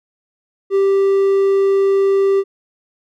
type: tone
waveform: triangle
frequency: 392 Hz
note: G4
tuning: in tune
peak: -9 dBFS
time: 0.7-2.44 s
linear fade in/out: 50 ms
effects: none